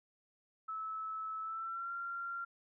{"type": "tone with pitch glide", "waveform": "sine", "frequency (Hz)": [1303, 1380.5], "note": ["E6", "F6"], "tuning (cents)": [-20, -20], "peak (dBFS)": -38, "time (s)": [0.68, 2.45], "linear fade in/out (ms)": 10, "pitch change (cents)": 100, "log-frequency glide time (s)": [1.41, 1.92], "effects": []}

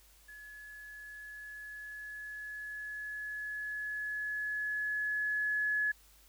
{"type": "tone with level ramp", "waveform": "sine", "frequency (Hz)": 1700, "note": "G#6", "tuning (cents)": 40, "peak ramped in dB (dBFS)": [-48, -28], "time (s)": [0.28, 5.92], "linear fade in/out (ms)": 10, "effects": ["added 50 Hz sine -63 dBFS peak until 6.28 s", "white hiss -63 dBFS RMS until 6.28 s"]}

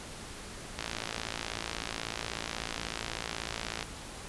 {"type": "click train", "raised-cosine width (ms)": 0.2, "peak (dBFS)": -16, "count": 172, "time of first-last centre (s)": [0.79, 3.827], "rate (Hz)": 56.3, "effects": ["pink hiss -44 dBFS RMS until 4.28 s", "resampled to 24000 Hz"]}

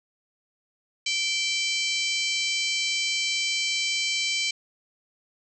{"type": "harmonic tone with a mistuned harmonic", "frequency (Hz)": 775, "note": "G5", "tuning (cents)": -20, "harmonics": [3, 4, 5, 6, 7, 8, 9, 10], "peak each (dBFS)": [-28, -30, -32, -34, -35, -36, -37, -38], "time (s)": [1.06, 4.51], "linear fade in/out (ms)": 5, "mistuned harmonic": 5, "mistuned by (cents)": 76, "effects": []}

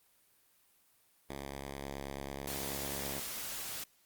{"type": "tone with vibrato", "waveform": "5% pulse", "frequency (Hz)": 69.3, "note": "C#2", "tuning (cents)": 0, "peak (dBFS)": -29, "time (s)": [1.29, 3.2], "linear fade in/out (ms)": 10, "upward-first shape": "sine", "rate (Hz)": 15, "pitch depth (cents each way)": 9}
{"type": "noise", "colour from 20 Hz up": "white", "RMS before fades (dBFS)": -41, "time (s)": [2.47, 3.84], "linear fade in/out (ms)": 5}
{"effects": ["white hiss -69 dBFS RMS until 4.05 s", "Opus 32 kbps"]}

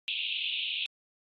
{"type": "band-pass noise", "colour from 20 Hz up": "pink", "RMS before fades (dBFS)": -33, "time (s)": [0.08, 0.86], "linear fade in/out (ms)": 0, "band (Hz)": [2500, 3700], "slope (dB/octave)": 96, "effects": ["AAC 32 kbps"]}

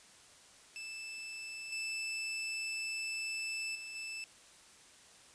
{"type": "tone with level steps", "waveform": "sawtooth", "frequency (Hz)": 2637, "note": "E7", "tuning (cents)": 0, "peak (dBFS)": [-39, -33, -40, -37], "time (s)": [0.76, 4.24], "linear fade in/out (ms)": 0, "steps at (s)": [1.72, 3.75, 3.95], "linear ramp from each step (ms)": 5, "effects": ["white hiss -59 dBFS RMS until 5.34 s", "resampled to 22050 Hz"]}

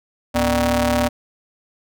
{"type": "ring-modulated tone", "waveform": "sawtooth", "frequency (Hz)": 174.61, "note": "F3", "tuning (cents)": 0, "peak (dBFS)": -9, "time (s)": [0.34, 1.09], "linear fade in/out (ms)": 20, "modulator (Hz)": 418, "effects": []}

